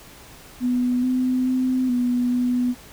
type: tone with pitch steps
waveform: sine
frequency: 247.7 / 254.7 / 256.7 / 245.6 / 247.2 Hz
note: B3 / C4 / C4 / B3 / B3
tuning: +5 / -46 / -33 / -9 / +2 cents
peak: -18 dBFS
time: 0.6-2.75 s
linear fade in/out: 50 ms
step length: 430 ms
effects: pink hiss -45 dBFS RMS until 2.92 s